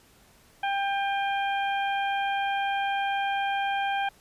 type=harmonic tone with a mistuned harmonic; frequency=793 Hz; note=G5; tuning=20 cents sharp; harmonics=1 / 2 / 3 / 4; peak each=-26 / -32 / -36 / -38 dBFS; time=0.63-4.09 s; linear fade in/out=5 ms; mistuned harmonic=3; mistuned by=+23 cents; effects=pink hiss -58 dBFS RMS until 4.2 s + resampled to 32000 Hz